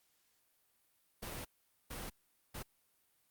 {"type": "noise bursts at uneven times", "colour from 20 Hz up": "pink", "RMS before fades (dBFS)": -44, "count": 3, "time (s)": [[1.22, 1.45], [1.9, 2.1], [2.54, 2.63]], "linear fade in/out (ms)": 10, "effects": ["white hiss -75 dBFS RMS until 3.3 s", "Opus 48 kbps"]}